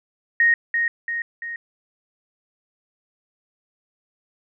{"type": "tone with echo", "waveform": "sine", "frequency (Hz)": 1864.7, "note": "A#6", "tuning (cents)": 0, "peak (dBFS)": -13, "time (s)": [0.4, 0.54], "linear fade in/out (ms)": 2, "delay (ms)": 340, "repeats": 3, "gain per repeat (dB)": -5, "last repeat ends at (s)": 1.56, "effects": []}